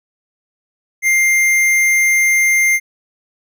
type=tone with hard clipping; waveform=sine; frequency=2100 Hz; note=C7; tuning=6 cents sharp; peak=-12 dBFS; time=1.02-2.8 s; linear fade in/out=50 ms; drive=14 dB; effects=none